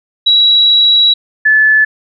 sine tone pair in turn, 3891 / 1733.2 Hz, B7 / A6, -27 / -27 cents, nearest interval octave + major second, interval 1400 cents, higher first, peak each -5 dBFS, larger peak neither, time 0.26-1.14 / 1.45-1.85 s, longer first, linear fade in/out 10 ms, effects none

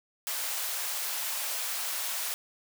white high-pass noise, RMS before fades -33 dBFS, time 0.27-2.34 s, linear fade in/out 0 ms, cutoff 570 Hz, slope 24 dB/octave, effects none

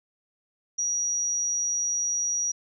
sine tone, 5770 Hz, F#8, 44 cents flat, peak -24 dBFS, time 0.78-2.52 s, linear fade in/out 10 ms, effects none

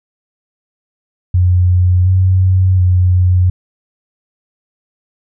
sine tone with pitch steps, 90.1 / 93.2 / 90.7 Hz, F#2 / F#2 / F#2, -45 / +13 / -34 cents, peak -7 dBFS, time 1.34-3.5 s, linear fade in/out 5 ms, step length 720 ms, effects none

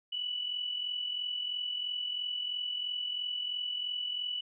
sine tone with amplitude modulation, 2960 Hz, F#7, in tune, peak -30 dBFS, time 0.12-4.41 s, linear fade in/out 10 ms, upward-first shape sine, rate 43 Hz, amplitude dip 55%, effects none

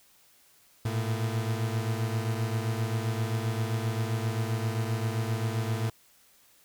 40% pulse beating tone pair, 110 / 117.6 Hz, A2 / A#2, 0 / +16 cents, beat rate 7.6 Hz, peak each -28 / -32 dBFS, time 0.85-5.9 s, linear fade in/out 5 ms, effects white hiss -61 dBFS RMS until 6.64 s

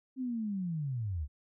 sine linear sweep, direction down, 266.1 to 66.3 Hz, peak -32 dBFS, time 0.16-1.28 s, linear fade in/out 50 ms, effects none

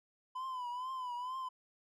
triangle tone with vibrato, 1007 Hz, B5, 33 cents sharp, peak -36 dBFS, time 0.35-1.49 s, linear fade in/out 10 ms, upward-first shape triangle, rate 2.2 Hz, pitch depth 89 cents each way, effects none

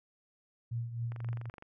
sine tone with tremolo, 117.2 Hz, A#2, 10 cents sharp, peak -31 dBFS, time 0.71-1.5 s, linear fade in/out 10 ms, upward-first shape triangle, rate 3.8 Hz, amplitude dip 70%
click train, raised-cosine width 0.5 ms, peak -33 dBFS, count 13, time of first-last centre 1.12-1.624 s, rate 23.8 Hz
effects none

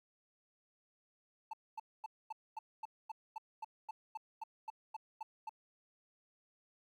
triangle tone bursts, 880 Hz, A5, in tune, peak -38 dBFS, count 16, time 1.51-5.494 s, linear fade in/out 5 ms, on 24 ms, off 240 ms, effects 13-bit

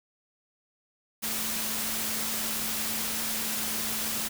sine tone in noise, 220 Hz, A3, in tune, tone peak -41 dBFS, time 1.22-4.29 s, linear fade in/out 20 ms, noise white, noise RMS -31 dBFS, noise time 1.22-4.29 s, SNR -13 dB, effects none

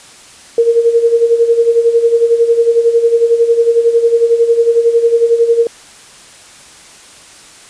sine tone with tremolo, 465.1 Hz, A#4, 4 cents flat, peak -4 dBFS, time 0.58-5.67 s, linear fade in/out 2 ms, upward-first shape sine, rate 11 Hz, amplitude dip 70%, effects white hiss -38 dBFS RMS until 7.69 s + resampled to 22050 Hz

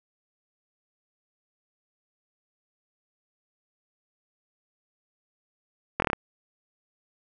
slowing click train, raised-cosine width 0.5 ms, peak -8 dBFS, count 6, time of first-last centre 6-6.132 s, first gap 22 ms, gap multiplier 1.09, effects none

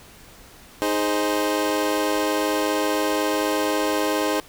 25% pulse chord, Ab major, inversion second, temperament equal, 311.1 / 415.3 / 523.3 Hz, Eb4 / Ab4 / C5, 0 / 0 / 0 cents, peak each -20 / -22 / -22 dBFS, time 0.82-4.4 s, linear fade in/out 0 ms, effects pink hiss -47 dBFS RMS until 4.48 s

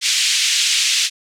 pink band-pass noise, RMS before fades -17 dBFS, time 0.01-1.1 s, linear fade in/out 50 ms, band 2500 to 7600 Hz, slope 24 dB/octave, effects none

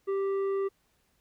sine tone with tanh clipping, 391.6 Hz, G4, 2 cents flat, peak -28 dBFS, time 0.07-0.69 s, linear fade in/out 20 ms, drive 8 dB, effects pink hiss -71 dBFS RMS until 1.2 s

